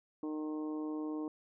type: harmonic tone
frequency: 153.6 Hz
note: D#3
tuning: 22 cents flat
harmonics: 2 / 3 / 4 / 5 / 6 / 7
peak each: -36 / -45 / -53 / -55 / -54 / -53 dBFS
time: 0.23-1.28 s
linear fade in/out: 2 ms
effects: none